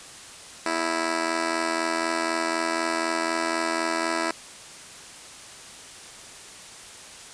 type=tone with amplitude modulation; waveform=10% pulse; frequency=328.5 Hz; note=E4; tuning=6 cents flat; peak=-12 dBFS; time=0.66-4.31 s; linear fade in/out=2 ms; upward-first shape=sine; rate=84 Hz; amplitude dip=80%; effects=white hiss -43 dBFS RMS until 7.33 s + resampled to 22050 Hz